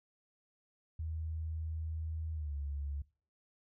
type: tone with pitch glide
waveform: sine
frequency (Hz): 79.8 to 71.09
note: D#2 to C#2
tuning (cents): +44 to +44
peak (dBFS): -36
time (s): 0.99-3.02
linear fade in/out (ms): 5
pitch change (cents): -200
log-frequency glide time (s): 2.33-2.55
effects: noise-tail reverb RT60 0.4 s tail -22 dB re dry